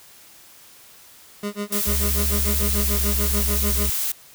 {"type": "tone with tremolo", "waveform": "25% pulse", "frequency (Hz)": 205.3, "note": "G#3", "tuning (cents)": -20, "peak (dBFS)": -20, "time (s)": [1.43, 3.9], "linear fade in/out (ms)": 2, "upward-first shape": "sine", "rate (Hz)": 6.8, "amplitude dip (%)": 100}
{"type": "noise", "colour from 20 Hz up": "blue", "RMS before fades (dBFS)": -24, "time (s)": [1.72, 4.12], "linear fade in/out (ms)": 5}
{"type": "tone with pitch glide", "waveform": "triangle", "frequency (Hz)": [71, 67.21], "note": ["C#2", "C2"], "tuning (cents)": [42, 47], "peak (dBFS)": -20, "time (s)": [1.87, 3.9], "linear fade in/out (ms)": 5, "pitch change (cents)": -95, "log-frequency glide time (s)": [2.53, 2.89]}
{"effects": ["white hiss -48 dBFS RMS until 4.34 s"]}